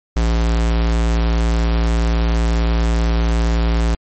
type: tone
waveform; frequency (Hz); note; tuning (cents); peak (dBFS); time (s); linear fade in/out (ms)
square; 56.9; A#1; -41; -14; 0.16-3.95; 5
effects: MP3 32 kbps